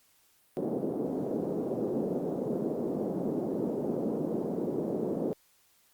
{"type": "band-pass noise", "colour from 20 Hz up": "white", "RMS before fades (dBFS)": -32, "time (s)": [0.57, 5.33], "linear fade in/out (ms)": 0, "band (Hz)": [170, 480], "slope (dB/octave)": 24, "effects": ["white hiss -66 dBFS RMS until 5.93 s", "Opus 48 kbps"]}